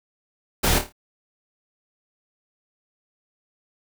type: noise with echo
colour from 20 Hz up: pink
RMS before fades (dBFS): -20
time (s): 0.63-0.79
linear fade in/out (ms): 10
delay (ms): 27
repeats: 5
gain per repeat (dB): -7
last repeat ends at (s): 0.925
effects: none